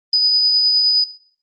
sine tone with tremolo, 4978 Hz, D#8, in tune, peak -10 dBFS, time 0.13-1.04 s, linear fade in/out 2 ms, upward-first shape triangle, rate 9.7 Hz, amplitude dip 25%, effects noise-tail reverb RT60 0.6 s tail -18 dB re dry + Opus 24 kbps

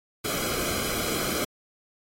pink noise with comb filter, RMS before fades -29 dBFS, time 0.24-1.45 s, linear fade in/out 10 ms, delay 1.1 ms, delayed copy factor -0.75, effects AAC 48 kbps

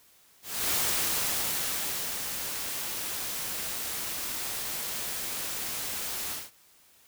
white noise with ADSR envelope, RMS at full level -27 dBFS, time 0.42-6.51 s, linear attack 280 ms, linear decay 1500 ms, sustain -7 dB, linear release 190 ms, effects white hiss -60 dBFS RMS until 7.07 s

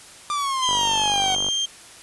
45% pulse exponential sweep, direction down, 1195 to 740 Hz, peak -22 dBFS, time 0.3-1.35 s, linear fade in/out 0 ms
35% pulse tone, 3177 Hz, G7, 23 cents sharp, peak -19 dBFS, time 0.62-1.66 s, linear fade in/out 10 ms
click train, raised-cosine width 1 ms, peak -18 dBFS, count 40, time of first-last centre 0.69-1.486 s, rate 49 Hz
effects white hiss -44 dBFS RMS until 2.02 s + resampled to 24000 Hz

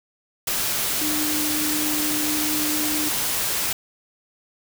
sine tone in noise, 303 Hz, D#4, 46 cents flat, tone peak -26 dBFS, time 1.01-3.09 s, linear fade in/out 5 ms, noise white, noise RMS -24 dBFS, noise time 0.47-3.73 s, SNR -5 dB, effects none

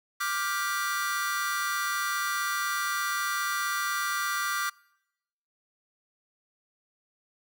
45% pulse chord, G dominant seventh, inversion second, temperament just, 1176 / 1411.2 / 1568 / 1960 Hz, D6 / F6 / G6 / B6, +2 / +18 / 0 / -14 cents, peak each -31 / -33 / -36 / -36 dBFS, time 0.2-4.7 s, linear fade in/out 10 ms, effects noise-tail reverb RT60 0.9 s tail -26 dB re dry

